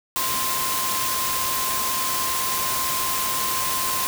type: tone in noise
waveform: sine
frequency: 1046.5 Hz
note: C6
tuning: in tune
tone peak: -27 dBFS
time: 0.16-4.07 s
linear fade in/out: 0 ms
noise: white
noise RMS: -25 dBFS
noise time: 0.16-4.07 s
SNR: -5 dB
effects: none